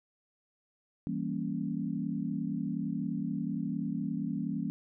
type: chord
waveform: sine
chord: E diminished seventh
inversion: none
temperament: equal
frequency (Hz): 164.81 / 196 / 233.1 / 277.2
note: E3 / G3 / Bb3 / Db4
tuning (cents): 0 / 0 / 0 / 0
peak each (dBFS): -37 / -36 / -36 / -37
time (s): 1.07-4.7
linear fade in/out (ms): 0
effects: none